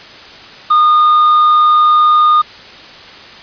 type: tone with quantisation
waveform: triangle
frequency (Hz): 1223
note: D#6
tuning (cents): -30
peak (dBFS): -4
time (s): 0.7-2.42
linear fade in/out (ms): 10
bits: 5
effects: white hiss -34 dBFS RMS until 3.42 s + resampled to 11025 Hz